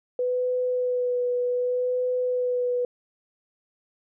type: tone with vibrato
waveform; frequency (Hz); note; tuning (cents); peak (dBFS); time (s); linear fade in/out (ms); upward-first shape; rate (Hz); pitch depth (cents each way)
sine; 496.5; B4; +9; -22; 0.19-2.85; 2; sine; 0.66; 17
effects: none